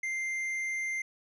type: tone with tanh clipping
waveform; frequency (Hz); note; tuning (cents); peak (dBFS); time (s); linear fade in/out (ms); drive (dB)
sine; 2093; C7; 0; -32; 0.03-1.02; 5; 7
effects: none